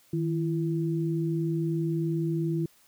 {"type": "tone pair together", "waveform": "sine", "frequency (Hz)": [158.24, 335.3], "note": ["D#3", "E4"], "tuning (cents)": [30, 30], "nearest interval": "octave + minor second", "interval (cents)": 1300, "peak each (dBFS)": [-27, -29], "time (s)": [0.13, 2.66], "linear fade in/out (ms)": 5, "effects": ["white hiss -61 dBFS RMS until 2.87 s"]}